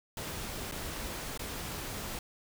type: noise with dropouts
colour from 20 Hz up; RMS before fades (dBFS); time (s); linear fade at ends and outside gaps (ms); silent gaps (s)
pink; -39; 0.17-2.19; 2; 0.714-0.721 / 1.376-1.393
effects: none